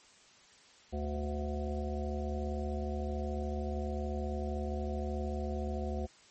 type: harmonic tone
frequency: 73.42 Hz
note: D2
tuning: in tune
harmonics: 1 / 3 / 5 / 7 / 9 / 10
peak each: -35 / -40 / -42 / -43 / -45 / -45 dBFS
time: 0.92-6.07 s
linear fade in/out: 20 ms
effects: white hiss -60 dBFS RMS until 6.3 s + MP3 32 kbps